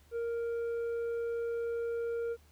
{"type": "tone with tanh clipping", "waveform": "sine", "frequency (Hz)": 466.2, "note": "A#4", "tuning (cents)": 0, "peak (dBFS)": -33, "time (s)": [0.11, 2.37], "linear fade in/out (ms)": 50, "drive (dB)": 5, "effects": ["added 75 Hz sine -60 dBFS peak until 2.51 s", "pink hiss -66 dBFS RMS until 2.51 s"]}